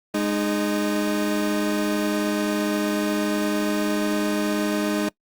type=tone pair together; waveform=30% pulse; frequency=207.7 / 307.3 Hz; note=G#3 / D#4; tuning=0 / -21 cents; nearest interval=perfect fifth; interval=679 cents; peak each=-22 / -21 dBFS; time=0.14-5.09 s; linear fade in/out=5 ms; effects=noise-tail reverb RT60 0.1 s tail -23 dB re dry + Opus 48 kbps